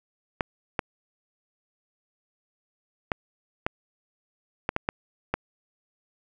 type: clicks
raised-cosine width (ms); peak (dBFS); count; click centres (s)
0.5; -9; 8; 0.408 / 0.792 / 3.118 / 3.665 / 4.691 / 4.764 / 4.889 / 5.34
effects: none